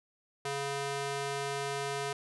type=tone with high-pass filter; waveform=square; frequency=140 Hz; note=C#3; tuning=18 cents sharp; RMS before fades=-35 dBFS; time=0.45-2.13 s; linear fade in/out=5 ms; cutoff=400 Hz; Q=0.74; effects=resampled to 24000 Hz